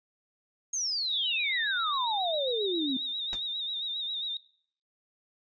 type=exponential sweep; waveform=sine; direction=down; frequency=6600 to 250.3 Hz; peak=-28 dBFS; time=0.73-2.97 s; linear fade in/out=5 ms
type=tone with vibrato; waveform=sine; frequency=3729 Hz; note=A#7; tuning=in tune; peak=-31 dBFS; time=1.11-4.37 s; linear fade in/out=2 ms; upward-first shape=sine; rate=7.4 Hz; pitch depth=70 cents each way
type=noise with exponential decay; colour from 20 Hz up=pink; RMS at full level=-35 dBFS; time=3.33-3.41 s; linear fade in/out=0 ms; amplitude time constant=17 ms
effects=noise-tail reverb RT60 0.6 s tail -21 dB re dry + resampled to 16000 Hz